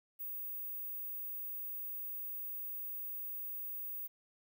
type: tone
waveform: sine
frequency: 15570 Hz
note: B9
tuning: 26 cents flat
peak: -39 dBFS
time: 0.19-4.08 s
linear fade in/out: 20 ms
effects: 11-bit